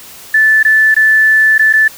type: tone with dropouts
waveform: sine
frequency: 1751 Hz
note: A6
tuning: 9 cents flat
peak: -5 dBFS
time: 0.34-1.88 s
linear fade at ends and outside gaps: 5 ms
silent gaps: 0.63-0.649 / 0.944-0.964 / 1.581-1.593 / 1.728-1.735 s
effects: white hiss -34 dBFS RMS until 1.97 s